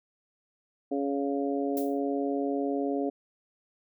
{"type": "harmonic tone", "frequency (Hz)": 139.9, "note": "C#3", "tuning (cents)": 16, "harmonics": [2, 3, 4, 5], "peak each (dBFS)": [-29, -32, -35, -36], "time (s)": [0.91, 3.1], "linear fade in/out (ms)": 10}
{"type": "noise with exponential decay", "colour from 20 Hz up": "violet", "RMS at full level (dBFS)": -36, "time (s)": [1.77, 2], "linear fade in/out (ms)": 1, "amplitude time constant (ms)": 50}
{"effects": []}